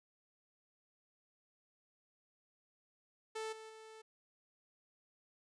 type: tone with level steps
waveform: sawtooth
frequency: 440 Hz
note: A4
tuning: in tune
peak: -36 / -46 / -49 dBFS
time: 3.35-4.02 s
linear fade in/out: 10 ms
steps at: 3.52 / 3.69 s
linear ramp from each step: 10 ms
effects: resampled to 22050 Hz